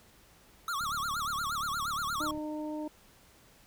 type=tone with vibrato; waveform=square; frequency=1244.5 Hz; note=D#6; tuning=in tune; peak=-32 dBFS; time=0.68-2.31 s; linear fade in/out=2 ms; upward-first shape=sine; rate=8.5 Hz; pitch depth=230 cents each way
type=click train; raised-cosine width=5 ms; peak=-37 dBFS; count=58; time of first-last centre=0.81-2.376 s; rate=36.4 Hz
type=harmonic tone; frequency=304.7 Hz; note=D#4; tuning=36 cents flat; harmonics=1 / 2 / 3; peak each=-35 / -41 / -45 dBFS; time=2.2-2.88 s; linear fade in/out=5 ms
effects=pink hiss -60 dBFS RMS until 3.66 s